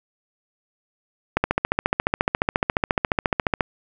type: click train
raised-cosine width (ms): 0.5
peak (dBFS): -3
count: 33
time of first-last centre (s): 1.37-3.608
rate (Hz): 14.3
effects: none